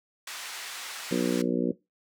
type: band-pass noise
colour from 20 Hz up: pink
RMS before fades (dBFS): -39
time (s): 0.27-1.42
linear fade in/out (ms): 5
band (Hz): 1300 to 10000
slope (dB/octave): 12
type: harmonic tone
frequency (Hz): 60.4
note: B1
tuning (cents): -38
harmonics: 3 / 4 / 5 / 6 / 7 / 8 / 9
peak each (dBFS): -30 / -29 / -30 / -31 / -39 / -33 / -37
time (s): 1.11-1.72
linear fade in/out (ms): 5
effects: noise-tail reverb RT60 0.2 s tail -19 dB re dry